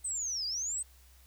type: linear two-way sweep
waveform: sine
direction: down then up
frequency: 8372 to 4699 to 8372 Hz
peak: -32 dBFS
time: 0.04-0.83 s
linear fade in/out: 10 ms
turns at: 0.46 s
effects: added 64 Hz sine -57 dBFS peak until 1.26 s + white hiss -63 dBFS RMS until 1.26 s